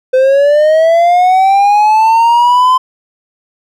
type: linear sweep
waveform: triangle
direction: up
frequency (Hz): 510 to 1031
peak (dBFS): -3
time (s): 0.13-2.78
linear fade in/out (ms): 10
effects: none